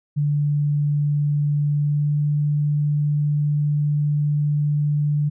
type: tone with pitch glide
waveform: sine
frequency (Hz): 146.4 to 147.5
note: D3 to D3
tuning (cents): -5 to +8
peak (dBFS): -17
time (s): 0.16-5.3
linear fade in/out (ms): 20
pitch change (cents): +13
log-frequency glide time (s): 1.81-2.17
effects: none